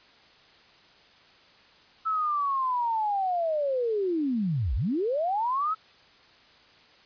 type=linear two-way sweep; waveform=sine; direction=down then up; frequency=1318.5 to 49 to 1318.5 Hz; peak=-24 dBFS; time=2.05-5.75 s; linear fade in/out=20 ms; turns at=4.75 s; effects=white hiss -56 dBFS RMS until 7.05 s + resampled to 11025 Hz